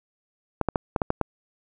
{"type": "clicks", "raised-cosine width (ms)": 1, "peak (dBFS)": -8, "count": 7, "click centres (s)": [0.613, 0.687, 0.758, 0.962, 1.018, 1.104, 1.213], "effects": []}